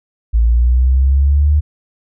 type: linear sweep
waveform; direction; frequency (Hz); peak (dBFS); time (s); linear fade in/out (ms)
sine; up; 55.3 to 75.7; -8; 0.33-1.61; 20
effects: none